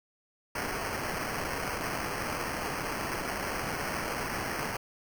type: noise with sample-and-hold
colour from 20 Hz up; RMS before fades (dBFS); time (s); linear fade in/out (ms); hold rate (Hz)
violet; -34; 0.55-4.77; 5; 3675
effects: none